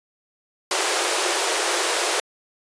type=high-pass noise; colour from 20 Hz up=pink; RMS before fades=-22 dBFS; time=0.71-2.2 s; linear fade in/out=2 ms; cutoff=340 Hz; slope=96 dB/octave; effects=resampled to 22050 Hz